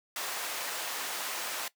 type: high-pass noise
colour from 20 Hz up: pink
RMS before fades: -36 dBFS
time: 0.16-1.68 s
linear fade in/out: 2 ms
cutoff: 740 Hz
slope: 12 dB/octave
effects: noise-tail reverb RT60 0.1 s tail -18 dB re dry